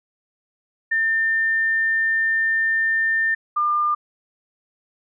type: tone pair in turn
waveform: sine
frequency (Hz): 1800 / 1201.4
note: A6 / D6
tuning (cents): +39 / +39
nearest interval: perfect fifth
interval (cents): 700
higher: first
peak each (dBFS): -17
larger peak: neither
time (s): 0.91-3.35 / 3.56-3.95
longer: first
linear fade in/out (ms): 10
effects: none